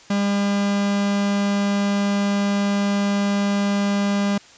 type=tone; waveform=45% pulse; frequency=201.3 Hz; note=G3; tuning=46 cents sharp; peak=-18 dBFS; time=0.1-4.38 s; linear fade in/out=5 ms; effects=white hiss -47 dBFS RMS until 4.57 s + resampled to 16000 Hz